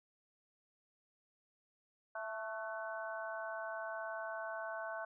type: harmonic tone with a mistuned harmonic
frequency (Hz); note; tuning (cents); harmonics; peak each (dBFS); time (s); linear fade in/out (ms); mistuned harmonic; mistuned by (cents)
220.9; A3; +7; 3 / 4 / 5 / 6 / 7; -43 / -48 / -48 / -55 / -45; 2.15-5.05; 5; 7; -43
effects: none